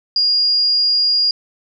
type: tone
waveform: sine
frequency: 4843 Hz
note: D#8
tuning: 48 cents flat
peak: -12 dBFS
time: 0.16-1.31 s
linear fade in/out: 2 ms
effects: none